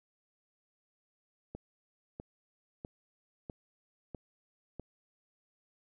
click train, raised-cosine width 2 ms, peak -28 dBFS, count 6, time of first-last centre 1.55-4.797 s, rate 1.54 Hz, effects none

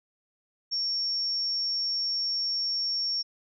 sine tone, 5490 Hz, F8, 31 cents flat, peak -26 dBFS, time 0.71-3.23 s, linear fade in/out 20 ms, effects none

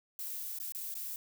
violet noise with dropouts, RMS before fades -40 dBFS, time 0.19-1.16 s, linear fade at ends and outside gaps 2 ms, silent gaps 0.588-0.599 / 0.722-0.748 / 0.942-0.951 s, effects none

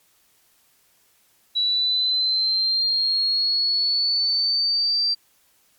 sine linear sweep, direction up, 3917 to 4699 Hz, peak -18 dBFS, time 1.55-5.15 s, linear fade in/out 20 ms, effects white hiss -61 dBFS RMS until 5.78 s + MP3 96 kbps

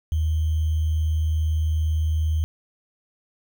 sine tone with sample-and-hold, 78.8 Hz, D#2, 23 cents sharp, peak -19 dBFS, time 0.12-2.44 s, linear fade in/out 0 ms, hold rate 3150 Hz, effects none

